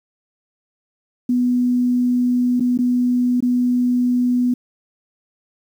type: tone with dropouts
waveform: sine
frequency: 246.9 Hz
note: B3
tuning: in tune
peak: -14 dBFS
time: 1.29-4.54 s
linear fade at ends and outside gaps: 5 ms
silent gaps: 2.598-2.605 / 2.776-2.788 / 3.405-3.424 s
effects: 8-bit